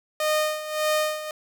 sawtooth tone with tremolo, 614 Hz, D#5, 23 cents flat, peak -16 dBFS, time 0.2-1.31 s, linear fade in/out 2 ms, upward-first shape sine, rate 1.7 Hz, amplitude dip 75%, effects none

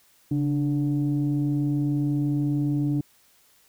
sine tone pair together, 139.98 / 293.7 Hz, C#3 / D4, +17 / 0 cents, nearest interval octave + minor second, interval 1283 cents, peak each -23 dBFS, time 0.31-3.01 s, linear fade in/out 5 ms, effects tanh soft clip ceiling -16 dBFS + white hiss -60 dBFS RMS until 3.68 s

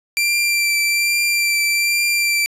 sawtooth tone with vibrato, 2357 Hz, D7, 6 cents sharp, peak -12 dBFS, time 0.17-2.46 s, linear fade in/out 0 ms, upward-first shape triangle, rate 1.2 Hz, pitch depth 18 cents each way, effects resampled to 32000 Hz

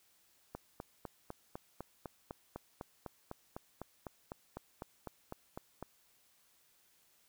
click train, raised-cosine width 1 ms, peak -28 dBFS, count 22, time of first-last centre 0.55-5.826 s, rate 3.98 Hz, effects white hiss -70 dBFS RMS until 7.28 s

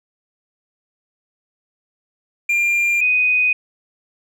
triangle / sine tone pair in turn, 2393 / 2494 Hz, D7 / D#7, +32 / +3 cents, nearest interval minor second, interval 71 cents, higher second, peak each -13 dBFS, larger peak neither, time 2.49-3.01 / 3.01-3.53 s, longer neither, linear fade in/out 5 ms, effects none

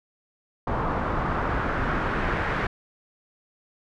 pink noise with low-pass filter sweep, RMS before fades -26 dBFS, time 0.67-2.67 s, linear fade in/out 5 ms, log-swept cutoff 1100 to 1800 Hz, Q 1.9, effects none

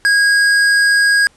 sine tone with tanh clipping, 1639 Hz, G#6, 23 cents flat, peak -11 dBFS, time 0.05-1.27 s, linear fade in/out 0 ms, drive 17 dB, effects pink hiss -52 dBFS RMS until 1.36 s + resampled to 24000 Hz

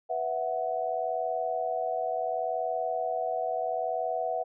sine chord, B suspended fourth, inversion none, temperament equal, 493.9 / 659.3 / 740 Hz, B4 / E5 / F#5, 0 / 0 / 0 cents, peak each -35 / -31 / -31 dBFS, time 0.09-4.44 s, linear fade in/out 20 ms, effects none

